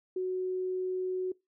sine tone, 370 Hz, F#4, in tune, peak -29 dBFS, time 0.16-1.32 s, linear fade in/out 5 ms, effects noise-tail reverb RT60 0.2 s tail -22 dB re dry

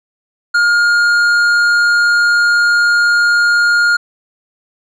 sine tone with tanh clipping, 1418 Hz, F6, 26 cents sharp, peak -10 dBFS, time 0.54-3.97 s, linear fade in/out 10 ms, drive 9 dB, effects none

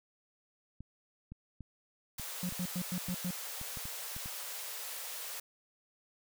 clicks, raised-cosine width 5 ms, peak -33 dBFS, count 11, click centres 0.806 / 1.32 / 1.607 / 2.197 / 2.524 / 3.091 / 3.614 / 3.772 / 3.855 / 4.165 / 4.259 s
white high-pass noise, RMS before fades -42 dBFS, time 2.18-5.4 s, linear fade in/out 5 ms, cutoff 430 Hz, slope 96 dB/octave
triangle tone bursts, 179.6 Hz, F3, 49 cents sharp, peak -31 dBFS, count 6, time 2.43-3.308 s, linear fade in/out 2 ms, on 63 ms, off 100 ms
effects none

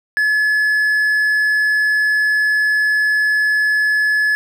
triangle tone, 1710 Hz, A6, 50 cents flat, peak -11 dBFS, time 0.17-4.35 s, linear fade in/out 0 ms, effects none

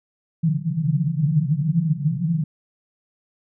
pink band-pass noise, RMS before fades -21 dBFS, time 0.43-2.44 s, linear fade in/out 5 ms, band 140 to 170 Hz, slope 96 dB/octave, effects none

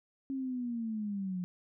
sine linear sweep, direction down, 272.3 to 176.4 Hz, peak -33 dBFS, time 0.3-1.44 s, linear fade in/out 0 ms, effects none

